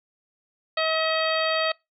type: harmonic tone with a mistuned harmonic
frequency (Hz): 639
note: D#5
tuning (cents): +46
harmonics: 1 / 2 / 3 / 4 / 5 / 6 / 7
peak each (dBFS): -25 / -28 / -30 / -31 / -32 / -33 / -33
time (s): 0.77-1.72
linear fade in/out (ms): 5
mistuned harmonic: 6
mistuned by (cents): -19
effects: noise-tail reverb RT60 0.2 s tail -24 dB re dry